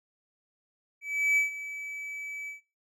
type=tone with ADSR envelope; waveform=triangle; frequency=2296 Hz; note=D7; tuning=40 cents flat; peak=-19 dBFS; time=1.01-2.61 s; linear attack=360 ms; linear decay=130 ms; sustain=-15 dB; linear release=130 ms; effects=noise-tail reverb RT60 0.3 s tail -17 dB re dry